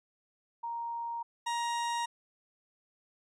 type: tone pair in turn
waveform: sine / 40% pulse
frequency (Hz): 934 / 941.6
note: A#5 / A#5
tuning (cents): +3 / +17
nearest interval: unison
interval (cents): 14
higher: second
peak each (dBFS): -34 / -30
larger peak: second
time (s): 0.63-1.23 / 1.46-2.06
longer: neither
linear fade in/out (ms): 10
effects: resampled to 22050 Hz